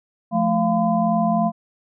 sine tone cluster, 174.8 / 218.1 / 692 / 1016 Hz, F3 / A3 / F5 / B5, +2 / -15 / -16 / +49 cents, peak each -24 / -20 / -20 / -27 dBFS, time 0.31-1.52 s, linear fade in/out 50 ms, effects none

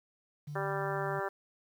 sine tone, 146.83 Hz, D3, in tune, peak -38 dBFS, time 0.47-1.2 s, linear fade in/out 10 ms
harmonic tone, 196 Hz, G3, in tune, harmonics 2 / 3 / 4 / 5 / 6 / 7 / 8 / 9, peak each -37 / -39 / -40 / -41 / -42 / -42 / -43 / -44 dBFS, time 0.55-1.29 s, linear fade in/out 10 ms
effects 10-bit

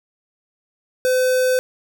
square tone with notch filter, 510 Hz, C5, 44 cents flat, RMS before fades -17 dBFS, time 1.05-1.59 s, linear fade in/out 0 ms, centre 3000 Hz, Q 1.5, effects none

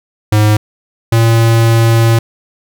square tone pair in turn, 106.2 / 114.55 Hz, G#2 / A#2, +39 / -30 cents, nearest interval minor second, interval 131 cents, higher second, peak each -7 dBFS, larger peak neither, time 0.32-0.57 / 1.12-2.19 s, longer second, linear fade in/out 5 ms, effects none

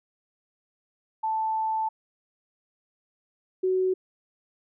sine tone pair in turn, 880 / 373 Hz, A5 / F#4, 0 / +14 cents, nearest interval octave + minor third, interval 1486 cents, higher first, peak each -24 / -21 dBFS, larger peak second, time 1.23-1.89 / 3.63-3.94 s, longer first, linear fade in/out 10 ms, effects none

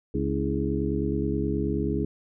harmonic tone with a mistuned harmonic, 69.3 Hz, C#2, in tune, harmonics 1 / 2 / 3 / 4 / 5 / 6, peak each -31 / -31 / -31 / -31 / -31 / -31 dBFS, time 0.14-2.05 s, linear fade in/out 5 ms, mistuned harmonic 5, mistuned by -100 cents, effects none

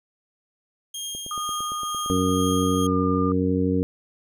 20% pulse tone with tremolo, 3229 Hz, G#7, 49 cents flat, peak -24 dBFS, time 0.94-2.87 s, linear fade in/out 5 ms, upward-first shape triangle, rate 2.1 Hz, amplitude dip 40%
click train, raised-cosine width 2 ms, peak -27 dBFS, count 15, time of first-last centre 1.15-2.745 s, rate 8.78 Hz
sine tone with pitch glide, 1227 to 1204.5 Hz, D#6 to D6, -25 to +43 cents, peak -27 dBFS, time 1.31-3.32 s, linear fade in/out 2 ms, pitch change -32 cents, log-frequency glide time 2.76-2.95 s
harmonic tone, 92.5 Hz, F#2, in tune, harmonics 1 / 2 / 3 / 4 / 5, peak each -27 / -25 / -23 / -32 / -26 dBFS, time 2.1-3.83 s, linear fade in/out 0 ms
effects none

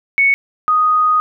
sine tone pair in turn, 2217 / 1244.2 Hz, C#7 / D#6, 0 / 0 cents, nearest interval minor seventh, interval 1000 cents, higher first, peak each -9 / -10 dBFS, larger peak first, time 0.18-0.34 / 0.68-1.2 s, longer second, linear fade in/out 0 ms, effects none

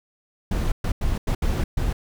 brown noise bursts at uneven times, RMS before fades -22 dBFS, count 6, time 0.51-0.72 / 0.84-0.92 / 1.01-1.18 / 1.27-1.35 / 1.42-1.64 / 1.77-1.93 s, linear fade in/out 5 ms, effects none

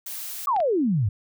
blue noise, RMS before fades -34 dBFS, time 0.06-0.46 s, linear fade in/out 5 ms
sine exponential sweep, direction down, 1200 to 92.5 Hz, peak -19 dBFS, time 0.47-1.09 s, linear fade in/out 5 ms
clicks, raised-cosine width 0.3 ms, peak -22 dBFS, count 2, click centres 0.564 / 0.603 s
effects none

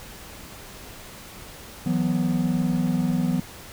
triangle chord, E suspended second, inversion none, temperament equal, 164.81 / 185 / 246.9 Hz, E3 / F#3 / B3, 0 / 0 / 0 cents, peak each -23 dBFS, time 1.86-3.4 s, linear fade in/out 5 ms, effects pink hiss -42 dBFS RMS until 3.72 s

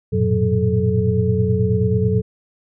sine tone cluster, 91.7 / 111.2 / 120.5 / 183.6 / 433.7 Hz, F#2 / A2 / B2 / F#3 / A4, -15 / +19 / -42 / -13 / -25 cents, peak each -21 dBFS, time 0.12-2.22 s, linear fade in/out 20 ms, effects none

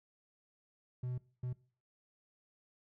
triangle tone bursts at uneven times, 125.1 Hz, B2, 23 cents sharp, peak -34 dBFS, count 2, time 1.03-1.18 / 1.43-1.53 s, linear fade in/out 5 ms, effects noise-tail reverb RT60 0.4 s tail -20 dB re dry

